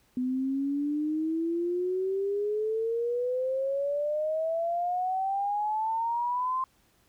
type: exponential sweep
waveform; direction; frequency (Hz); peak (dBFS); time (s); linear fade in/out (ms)
sine; up; 249.7 to 1050; -26; 0.17-6.64; 2
effects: pink hiss -66 dBFS RMS until 7.08 s